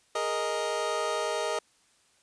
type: chord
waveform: 25% pulse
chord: Ab suspended second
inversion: none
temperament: equal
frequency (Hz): 415.3 / 466.2 / 622.3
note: Ab4 / Bb4 / Eb5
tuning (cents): 0 / 0 / 0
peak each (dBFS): -31 / -29 / -27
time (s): 0.15-1.59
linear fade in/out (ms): 5
effects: white hiss -65 dBFS RMS until 2.22 s + resampled to 22050 Hz